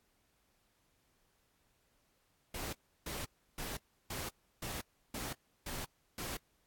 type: noise bursts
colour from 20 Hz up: pink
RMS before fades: -41 dBFS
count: 8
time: 2.54-6.37 s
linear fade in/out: 5 ms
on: 190 ms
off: 330 ms
effects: pink hiss -75 dBFS RMS until 6.66 s + AAC 64 kbps